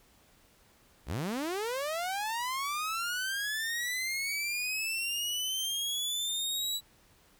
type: linear sweep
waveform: sawtooth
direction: up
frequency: 49 to 3944 Hz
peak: -28 dBFS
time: 1.06-6.81 s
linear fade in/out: 50 ms
effects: pink hiss -63 dBFS RMS until 7.39 s